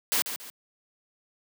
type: noise with echo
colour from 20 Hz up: white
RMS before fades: -25 dBFS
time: 0.12-0.22 s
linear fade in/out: 0 ms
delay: 140 ms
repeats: 2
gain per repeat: -9 dB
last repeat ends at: 0.5 s
effects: high-pass 200 Hz 12 dB/octave